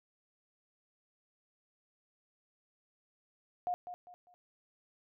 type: tone with echo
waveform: sine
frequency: 716 Hz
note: F5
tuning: 43 cents sharp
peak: -31 dBFS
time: 3.67-3.74 s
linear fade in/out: 0 ms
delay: 200 ms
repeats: 3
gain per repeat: -10 dB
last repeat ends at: 4.34 s
effects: none